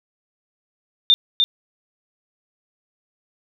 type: tone with echo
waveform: sine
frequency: 3608 Hz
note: A7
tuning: 43 cents sharp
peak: -9 dBFS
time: 1.1-1.14 s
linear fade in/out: 0 ms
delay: 300 ms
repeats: 1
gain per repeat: -4 dB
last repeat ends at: 1.44 s
effects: none